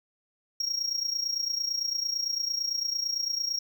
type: tone with amplitude modulation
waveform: triangle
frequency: 5588 Hz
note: F8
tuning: in tune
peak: -23 dBFS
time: 0.6-3.59 s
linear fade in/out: 5 ms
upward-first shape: sine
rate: 28.9 Hz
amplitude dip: 75%
effects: none